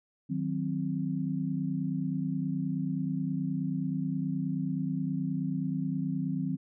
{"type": "chord", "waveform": "sine", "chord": "C diminished", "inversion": "first", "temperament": "equal", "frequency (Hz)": [155.56, 185, 261.6], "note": ["Eb3", "Gb3", "C4"], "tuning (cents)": [0, 0, 0], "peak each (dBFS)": -33, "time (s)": [0.29, 6.57], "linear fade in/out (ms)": 20, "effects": []}